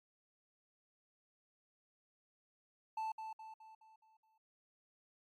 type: tone with echo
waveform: triangle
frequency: 880 Hz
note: A5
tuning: in tune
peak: -35 dBFS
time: 2.97-3.12 s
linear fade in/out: 5 ms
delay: 210 ms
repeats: 6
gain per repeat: -6 dB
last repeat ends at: 4.38 s
effects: MP3 64 kbps